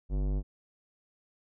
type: tone with tanh clipping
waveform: sine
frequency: 49 Hz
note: G1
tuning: in tune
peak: -29 dBFS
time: 0.09-0.43 s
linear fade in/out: 50 ms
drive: 18 dB
effects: none